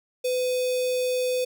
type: tone with notch filter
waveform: square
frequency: 503 Hz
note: B4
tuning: 32 cents sharp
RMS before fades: -25 dBFS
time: 0.24-1.45 s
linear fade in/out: 10 ms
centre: 1500 Hz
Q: 1.6
effects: none